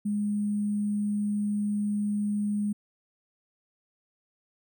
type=tone with sample-and-hold; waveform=sine; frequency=207 Hz; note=G#3; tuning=5 cents flat; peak=-25 dBFS; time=0.05-2.73 s; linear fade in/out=10 ms; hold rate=8820 Hz; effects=none